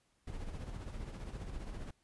brown noise with tremolo, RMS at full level -41 dBFS, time 0.27-1.91 s, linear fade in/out 5 ms, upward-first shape sine, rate 15 Hz, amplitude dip 50%, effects pink hiss -75 dBFS RMS until 2.03 s + resampled to 24000 Hz

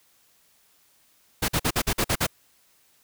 pink noise bursts, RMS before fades -23 dBFS, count 8, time 1.42-2.268 s, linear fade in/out 10 ms, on 64 ms, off 48 ms, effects white hiss -62 dBFS RMS until 3.03 s

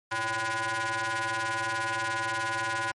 sawtooth ring-modulated tone, 222.1 Hz, A3, 16 cents sharp, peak -21 dBFS, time 0.11-2.92 s, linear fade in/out 10 ms, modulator 1230 Hz, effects MP3 48 kbps

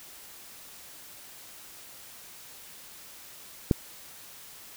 click, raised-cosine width 3 ms, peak -7 dBFS, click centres 3.712 s, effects white hiss -48 dBFS RMS until 4.76 s

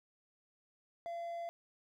triangle tone, 682 Hz, F5, 41 cents flat, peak -37 dBFS, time 1.06-1.49 s, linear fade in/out 0 ms, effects none

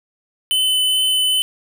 square tone with vibrato, 3028 Hz, F#7, 39 cents sharp, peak -15 dBFS, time 0.51-1.42 s, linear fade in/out 0 ms, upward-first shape triangle, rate 2.4 Hz, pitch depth 8 cents each way, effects none

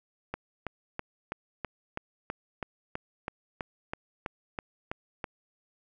click train, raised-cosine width 0.5 ms, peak -18 dBFS, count 16, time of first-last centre 0.34-5.242 s, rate 3.06 Hz, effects none

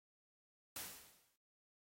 white noise with exponential decay, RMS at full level -43 dBFS, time 0.76-1.36 s, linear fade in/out 2 ms, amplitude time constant 130 ms, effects noise-tail reverb RT60 0.1 s tail -22 dB re dry + AAC 48 kbps

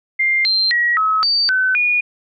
sine tone with pitch steps, 2100 / 4149 / 1910 / 1285 / 4612 / 1518 / 2448 Hz, C7 / C8 / A#6 / E6 / D8 / F#6 / D#7, +6 / -15 / +42 / -45 / -32 / +44 / -29 cents, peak -13 dBFS, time 0.19-2.01 s, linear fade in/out 10 ms, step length 260 ms, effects none

